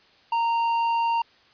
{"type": "tone with tanh clipping", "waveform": "sine", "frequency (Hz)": 926, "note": "A#5", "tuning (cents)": -12, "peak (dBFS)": -22, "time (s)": [0.32, 1.22], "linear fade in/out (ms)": 5, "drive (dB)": 8, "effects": ["white hiss -57 dBFS RMS until 1.53 s", "resampled to 11025 Hz"]}